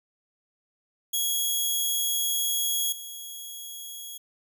10% pulse tone with level steps, 3322 Hz, G#7, in tune, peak -16 / -29 dBFS, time 1.13-4.18 s, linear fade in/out 10 ms, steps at 2.92 s, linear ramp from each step 5 ms, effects none

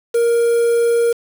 triangle tone with quantisation, 468.9 Hz, A#4, 10 cents sharp, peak -10 dBFS, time 0.14-1.13 s, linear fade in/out 10 ms, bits 5, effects none

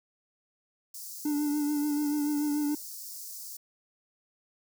white high-pass noise, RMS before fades -42 dBFS, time 0.94-3.57 s, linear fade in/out 5 ms, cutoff 4700 Hz, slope 48 dB/octave
triangle tone with vibrato, 294.5 Hz, D4, 5 cents sharp, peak -24 dBFS, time 1.25-2.75 s, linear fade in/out 5 ms, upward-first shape triangle, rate 6.9 Hz, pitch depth 39 cents each way
effects none

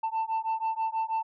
sine beating tone pair, 888 / 894.2 Hz, A5 / A5, +16 / +28 cents, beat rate 6.2 Hz, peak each -28 dBFS, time 0.03-1.23 s, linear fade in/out 10 ms, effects tanh soft clip ceiling -24 dBFS

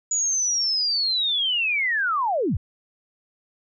sine linear sweep, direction down, 6910 to 51 Hz, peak -20 dBFS, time 0.11-2.57 s, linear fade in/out 5 ms, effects none

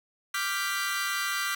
sawtooth chord, G dominant seventh, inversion second, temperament equal, 1174.7 / 1396.9 / 1568 / 1975.5 Hz, D6 / F6 / G6 / B6, 0 / 0 / 0 / 0 cents, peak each -30 dBFS, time 0.34-1.55 s, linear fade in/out 5 ms, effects none

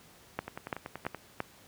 two click trains, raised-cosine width 0.5 ms, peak -23 / -16 dBFS, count 8 / 4, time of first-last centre 0.48-1.147 / 0.39-1.404 s, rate 10.5 / 2.96 Hz, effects pink hiss -57 dBFS RMS until 1.67 s + high-pass 80 Hz 12 dB/octave

